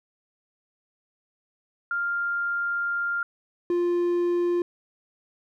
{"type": "tone pair in turn", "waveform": ["sine", "triangle"], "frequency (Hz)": [1398, 349.5], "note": ["F6", "F4"], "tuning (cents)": [1, 1], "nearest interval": "2 octaves", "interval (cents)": 2400, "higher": "first", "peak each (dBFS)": [-24, -19], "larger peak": "second", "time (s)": [[1.91, 3.23], [3.7, 4.62]], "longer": "first", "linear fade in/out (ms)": 2, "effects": []}